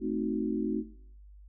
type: chord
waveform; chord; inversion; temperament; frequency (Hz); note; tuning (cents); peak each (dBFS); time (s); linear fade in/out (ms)
sine; A diminished seventh; none; equal; 220 / 261.6 / 311.1 / 370; A3 / C4 / Eb4 / Gb4; 0 / 0 / 0 / 0; -34; 0-0.84; 50
effects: noise-tail reverb RT60 0.6 s tail -17 dB re dry + added 50 Hz sine -49 dBFS peak until 1.48 s